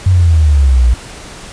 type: exponential sweep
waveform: sine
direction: down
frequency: 95 to 57.8 Hz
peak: -5 dBFS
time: 0.06-0.94 s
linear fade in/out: 5 ms
effects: pink hiss -31 dBFS RMS until 1.52 s + resampled to 22050 Hz